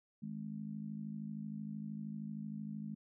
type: harmonic tone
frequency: 53 Hz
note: G#1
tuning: 36 cents sharp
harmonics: 3 / 4 / 5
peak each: -46 / -42 / -55 dBFS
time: 0.22-2.95 s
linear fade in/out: 10 ms
effects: none

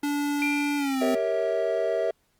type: tone with pitch glide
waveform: square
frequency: 289.1 to 257.6 Hz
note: D4 to C4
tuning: -27 to -27 cents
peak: -25 dBFS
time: 0.03-1.15 s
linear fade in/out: 5 ms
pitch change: -200 cents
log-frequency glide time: 0.77-1.03 s
type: tone with exponential decay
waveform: sine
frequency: 2374 Hz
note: D7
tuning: 18 cents sharp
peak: -24 dBFS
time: 0.42-1.67 s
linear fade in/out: 0 ms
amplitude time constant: 270 ms
type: chord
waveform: triangle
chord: G diminished seventh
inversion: none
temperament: equal with one note detuned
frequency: 392 / 466.2 / 554.4 / 650.2 Hz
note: G4 / Bb4 / Db5 / Fb5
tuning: 0 / 0 / 0 / -24 cents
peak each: -29 / -27 / -29 / -24 dBFS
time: 1.01-2.11 s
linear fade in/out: 5 ms
effects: pink hiss -69 dBFS RMS until 2.39 s + Opus 32 kbps

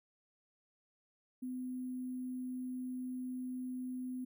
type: tone with sample-and-hold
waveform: sine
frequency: 253.9 Hz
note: B3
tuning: 48 cents sharp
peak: -38 dBFS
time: 1.42-4.25 s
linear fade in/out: 10 ms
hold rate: 11025 Hz
effects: none

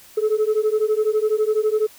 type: beating tone pair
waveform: sine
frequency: 424.6 / 436.6 Hz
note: G#4 / A4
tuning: +38 / -13 cents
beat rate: 12 Hz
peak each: -18 dBFS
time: 0.17-1.87 s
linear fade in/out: 10 ms
effects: tanh soft clip ceiling -13 dBFS + white hiss -47 dBFS RMS until 1.98 s

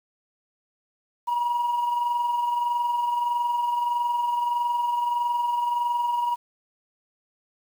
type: tone with amplitude modulation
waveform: sine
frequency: 959 Hz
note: A#5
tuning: 49 cents sharp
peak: -18 dBFS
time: 1.27-6.36 s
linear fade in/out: 20 ms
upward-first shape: sine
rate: 21.6 Hz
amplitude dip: 50%
effects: tanh soft clip ceiling -19 dBFS + 8-bit

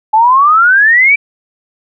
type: exponential sweep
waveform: sine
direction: up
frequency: 849 to 2349 Hz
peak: -4 dBFS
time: 0.13-1.16 s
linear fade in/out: 10 ms
effects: none

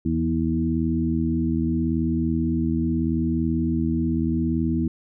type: harmonic tone with a mistuned harmonic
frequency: 80.8 Hz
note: E2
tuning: 34 cents flat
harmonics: 1 / 2 / 3 / 4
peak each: -27 / -26 / -24 / -26 dBFS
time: 0.05-4.88 s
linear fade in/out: 5 ms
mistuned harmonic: 2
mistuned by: +28 cents
effects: none

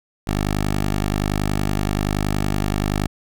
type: tone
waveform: 10% pulse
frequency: 50.6 Hz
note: G#1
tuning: 44 cents flat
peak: -11 dBFS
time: 0.27-3.07 s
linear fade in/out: 5 ms
effects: none

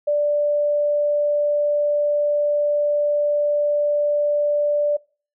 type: tone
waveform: sine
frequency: 587.3 Hz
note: D5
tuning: in tune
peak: -16 dBFS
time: 0.07-4.97 s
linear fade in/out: 10 ms
effects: noise-tail reverb RT60 0.4 s tail -24 dB re dry

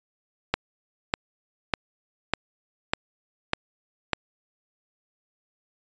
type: click train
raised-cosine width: 0.3 ms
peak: -5 dBFS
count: 7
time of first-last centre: 0.54-4.133 s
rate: 1.67 Hz
effects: resampled to 16000 Hz

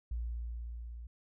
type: tone with level ramp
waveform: sine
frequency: 58.27 Hz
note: A#1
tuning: in tune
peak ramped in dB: -33 to -43 dBFS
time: 0.11-1.07 s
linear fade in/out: 5 ms
effects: none

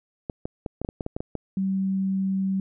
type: clicks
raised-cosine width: 2 ms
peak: -16 dBFS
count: 11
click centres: 0.298 / 0.455 / 0.662 / 0.816 / 0.848 / 0.889 / 1.008 / 1.064 / 1.165 / 1.205 / 1.353 s
type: tone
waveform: sine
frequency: 192.1 Hz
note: G3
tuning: 35 cents flat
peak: -22 dBFS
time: 1.57-2.6 s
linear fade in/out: 2 ms
effects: none

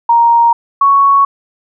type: tone pair in turn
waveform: sine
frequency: 935 / 1111.9 Hz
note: A#5 / C#6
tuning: +5 / +5 cents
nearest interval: minor third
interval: 300 cents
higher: second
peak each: -5 dBFS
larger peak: neither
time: 0.09-0.53 / 0.81-1.25 s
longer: neither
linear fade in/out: 5 ms
effects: none

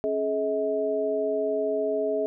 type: tone cluster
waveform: sine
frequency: 274.2 / 424.3 / 639 Hz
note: C#4 / G#4 / D#5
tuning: -19 / +37 / +46 cents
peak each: -33 / -26 / -27 dBFS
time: 0.04-2.26 s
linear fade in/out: 0 ms
effects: none

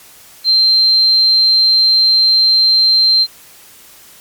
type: tone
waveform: sine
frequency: 4140 Hz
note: C8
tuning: 19 cents flat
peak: -7 dBFS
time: 0.44-3.27 s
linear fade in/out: 50 ms
effects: white hiss -41 dBFS RMS until 4.2 s + MP3 96 kbps

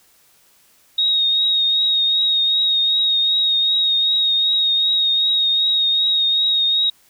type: tone with vibrato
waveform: sine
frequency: 3751 Hz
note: A#7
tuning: 10 cents sharp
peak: -14 dBFS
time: 0.98-6.9 s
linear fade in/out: 5 ms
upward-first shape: triangle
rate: 2.6 Hz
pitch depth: 33 cents each way
effects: white hiss -55 dBFS RMS until 7.09 s

